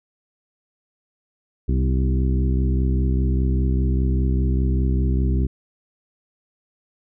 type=harmonic tone with a mistuned harmonic; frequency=65 Hz; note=C2; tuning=11 cents flat; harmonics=1 / 2 / 3 / 4 / 5 / 6; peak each=-18 / -24 / -28 / -30 / -32 / -34 dBFS; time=1.68-5.47 s; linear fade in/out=10 ms; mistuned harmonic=4; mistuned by=-23 cents; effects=none